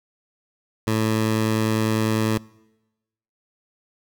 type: tone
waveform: 15% pulse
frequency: 110 Hz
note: A2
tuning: in tune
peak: -13 dBFS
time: 0.87-2.38 s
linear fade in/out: 5 ms
effects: noise-tail reverb RT60 1.0 s tail -24 dB re dry